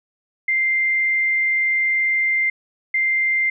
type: tone pair in turn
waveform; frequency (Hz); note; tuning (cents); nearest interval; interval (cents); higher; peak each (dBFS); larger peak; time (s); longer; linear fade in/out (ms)
sine; 2093 / 2093; C7 / C7; 0 / 0; unison; 0; neither; -16; neither; 0.48-2.5 / 2.94-3.5; first; 5
effects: none